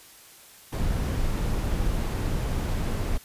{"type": "noise", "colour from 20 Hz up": "brown", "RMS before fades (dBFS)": -26, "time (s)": [0.72, 3.18], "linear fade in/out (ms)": 10, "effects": ["white hiss -50 dBFS RMS until 3.24 s", "resampled to 32000 Hz"]}